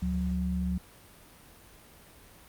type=tone pair together; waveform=sine; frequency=72.23 / 181.9 Hz; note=D2 / F#3; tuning=-28 / -29 cents; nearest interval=octave + major third; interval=1599 cents; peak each=-31 / -29 dBFS; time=0.02-0.78 s; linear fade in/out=5 ms; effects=pink hiss -54 dBFS RMS until 2.48 s + Opus 48 kbps

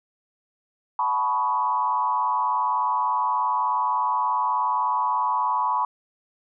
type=tone with frequency modulation; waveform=sine; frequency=987.8 Hz; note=B5; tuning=in tune; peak=-20 dBFS; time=0.99-5.85 s; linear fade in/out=2 ms; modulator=119 Hz; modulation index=1.1; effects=none

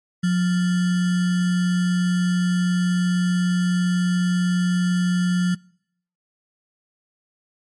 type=tone with sample-and-hold; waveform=sine; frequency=179.1 Hz; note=F3; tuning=44 cents sharp; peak=-16 dBFS; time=0.23-5.55 s; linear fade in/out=10 ms; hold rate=1575 Hz; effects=noise-tail reverb RT60 0.7 s tail -26 dB re dry + MP3 48 kbps

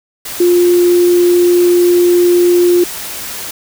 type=tone in noise; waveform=sine; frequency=352.2 Hz; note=F4; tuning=15 cents sharp; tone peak=-6 dBFS; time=0.4-2.84 s; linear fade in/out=5 ms; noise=white; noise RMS=-24 dBFS; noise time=0.25-3.51 s; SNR=+15 dB; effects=none

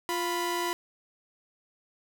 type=tone pair together; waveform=sawtooth; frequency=349.7 / 989 Hz; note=F4 / B5; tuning=+2 / +2 cents; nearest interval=octave + tritone; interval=1800 cents; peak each=-27 dBFS; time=0.09-0.73 s; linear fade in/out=0 ms; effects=none

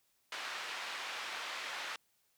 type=band-pass noise; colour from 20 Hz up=pink; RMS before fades=-42 dBFS; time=0.32-1.96 s; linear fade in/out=2 ms; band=1100 to 3800 Hz; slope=12 dB/octave; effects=white hiss -75 dBFS RMS until 2.37 s

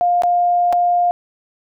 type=tone with dropouts; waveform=sine; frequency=705 Hz; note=F5; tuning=16 cents sharp; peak=-12 dBFS; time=0.01-1.11 s; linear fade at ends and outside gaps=0 ms; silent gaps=0.221-0.235 / 0.726-0.73 s; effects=none

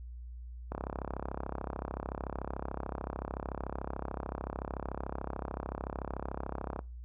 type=click train; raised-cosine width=1 ms; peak=-22 dBFS; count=205; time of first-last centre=0.72-6.791 s; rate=33.6 Hz; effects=noise-tail reverb RT60 0.3 s tail -24 dB re dry + added 60 Hz sine -42 dBFS peak until 7.04 s

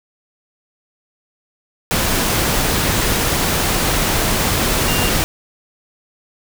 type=tone in noise; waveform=sine; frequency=2794 Hz; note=F7; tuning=in tune; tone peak=-23 dBFS; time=4.88-5.09 s; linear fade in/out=0 ms; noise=pink; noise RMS=-17 dBFS; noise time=1.91-5.24 s; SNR=-9 dB; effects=none

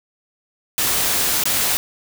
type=noise with dropouts; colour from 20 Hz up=white; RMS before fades=-19 dBFS; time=0.78-1.77 s; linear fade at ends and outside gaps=0 ms; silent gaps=1.437-1.455 s; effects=none

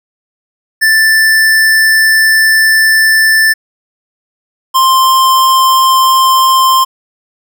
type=tone pair in turn; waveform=square; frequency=1765 / 1049.5 Hz; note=A6 / C6; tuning=+5 / +5 cents; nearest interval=major sixth; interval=900 cents; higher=first; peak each=-6 dBFS; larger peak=neither; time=0.81-3.54 / 4.74-6.85 s; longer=first; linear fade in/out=20 ms; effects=none

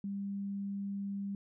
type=tone; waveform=sine; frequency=199 Hz; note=G3; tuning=26 cents sharp; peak=-35 dBFS; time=0.04-1.35 s; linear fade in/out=2 ms; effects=none

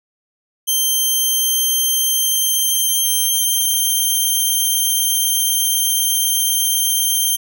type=tone with pitch glide; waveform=5% pulse; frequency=3136 to 3154 Hz; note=G7 to G7; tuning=0 to +10 cents; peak=-7 dBFS; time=0.67-7.37 s; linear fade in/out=20 ms; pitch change=+10 cents; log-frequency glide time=0.87-3.82 s; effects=none

